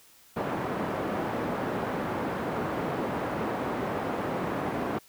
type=band-pass noise; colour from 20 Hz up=pink; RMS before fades=-31 dBFS; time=0.36-4.99 s; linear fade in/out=10 ms; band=180 to 1200 Hz; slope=12 dB/octave; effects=white hiss -57 dBFS RMS until 5.08 s